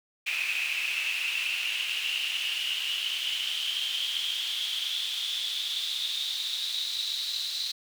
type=noise with high-pass filter sweep; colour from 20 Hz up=brown; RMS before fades=-31 dBFS; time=0.26-7.72 s; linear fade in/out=10 ms; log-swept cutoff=2500 to 4000 Hz; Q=9.7; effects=none